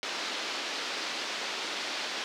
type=band-pass noise; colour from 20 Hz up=white; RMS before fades=-35 dBFS; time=0.03-2.24 s; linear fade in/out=0 ms; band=250 to 4900 Hz; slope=24 dB/octave; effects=none